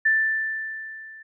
sine tone with level ramp, 1767 Hz, A6, 7 cents sharp, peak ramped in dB -15 to -41 dBFS, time 0.05-1.23 s, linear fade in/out 10 ms, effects none

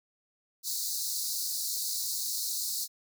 pink high-pass noise, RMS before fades -33 dBFS, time 0.63-2.88 s, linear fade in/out 50 ms, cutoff 4000 Hz, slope 96 dB/octave, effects none

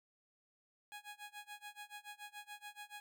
15% pulse tone with tremolo, 830 Hz, G#5, 1 cent flat, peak -40 dBFS, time 0.92-3 s, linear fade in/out 0 ms, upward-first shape sine, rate 7 Hz, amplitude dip 95%, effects none

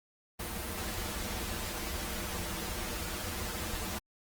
pink noise with comb filter, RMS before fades -37 dBFS, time 0.39-3.99 s, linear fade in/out 10 ms, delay 7.3 ms, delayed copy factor -1, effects Opus 32 kbps

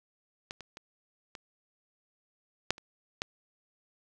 clicks, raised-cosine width 0.2 ms, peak -21 / -27 / -27 / -25 / -8 / -30 / -14 dBFS, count 7, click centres 0.509 / 0.607 / 0.771 / 1.352 / 2.706 / 2.781 / 3.219 s, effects none

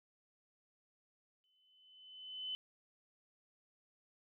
sine tone with exponential growth, 3027 Hz, F#7, 39 cents sharp, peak -37 dBFS, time 1.44-2.55 s, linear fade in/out 0 ms, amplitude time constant 240 ms, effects none

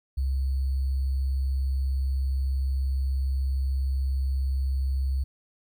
sine tone with sample-and-hold, 66.8 Hz, C2, 36 cents sharp, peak -23 dBFS, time 0.17-5.24 s, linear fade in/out 10 ms, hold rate 4410 Hz, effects none

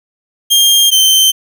sawtooth tone pair in turn, 3209 / 3109 Hz, G7 / G7, +40 / -15 cents, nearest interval minor second, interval 55 cents, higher first, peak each -3 dBFS, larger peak neither, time 0.5-0.91 / 0.91-1.32 s, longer neither, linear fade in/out 20 ms, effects none

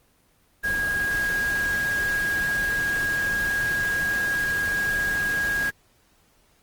sine tone in noise, 1640 Hz, G#6, 22 cents flat, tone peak -22 dBFS, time 0.63-5.71 s, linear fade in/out 20 ms, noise pink, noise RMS -34 dBFS, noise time 0.63-5.71 s, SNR +9 dB, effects pink hiss -62 dBFS RMS until 6.62 s + Opus 24 kbps

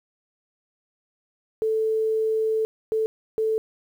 sine tone bursts at uneven times, 440 Hz, A4, in tune, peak -20 dBFS, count 3, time 1.62-2.65 / 2.92-3.06 / 3.38-3.58 s, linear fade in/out 0 ms, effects 9-bit

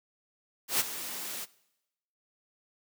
white noise with ADSR envelope, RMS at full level -25 dBFS, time 0.68-1.46 s, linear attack 120 ms, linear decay 22 ms, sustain -13 dB, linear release 28 ms, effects noise-tail reverb RT60 0.9 s tail -21 dB re dry + high-pass 150 Hz 12 dB/octave

